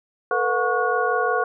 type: tone cluster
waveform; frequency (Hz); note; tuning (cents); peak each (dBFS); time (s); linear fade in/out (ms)
sine; 446.9 / 492.6 / 722 / 1109 / 1449; A4 / B4 / F#5 / C#6 / F#6; +27 / -5 / -43 / 0 / -37; -25; 0.31-1.44; 2
effects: none